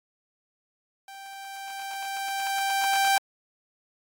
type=tone with level ramp; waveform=sawtooth; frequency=784 Hz; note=G5; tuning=in tune; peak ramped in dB=-38 to -15 dBFS; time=1.08-3.18 s; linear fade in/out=2 ms; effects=AAC 64 kbps